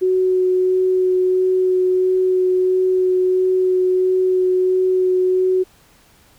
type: tone with vibrato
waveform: sine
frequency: 370 Hz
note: F#4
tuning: in tune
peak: -13 dBFS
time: 0.01-5.64 s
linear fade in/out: 20 ms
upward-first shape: sine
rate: 1.5 Hz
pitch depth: 9 cents each way
effects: pink hiss -52 dBFS RMS until 6.38 s